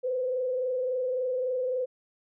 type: tone with frequency modulation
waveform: sine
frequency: 508 Hz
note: B4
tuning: 49 cents sharp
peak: -26 dBFS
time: 0.03-1.86 s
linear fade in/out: 20 ms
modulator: 23.6 Hz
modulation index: 0.65
effects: none